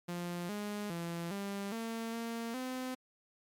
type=tone with pitch steps; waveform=sawtooth; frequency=174.7 / 207.1 / 169.7 / 199.3 / 227.5 / 230.5 / 256.3 Hz; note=F3 / G#3 / F3 / G3 / A#3 / A#3 / C4; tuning=+1 / -5 / -49 / +29 / -42 / -19 / -36 cents; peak=-33 dBFS; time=0.08-2.95 s; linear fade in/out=10 ms; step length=410 ms; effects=MP3 96 kbps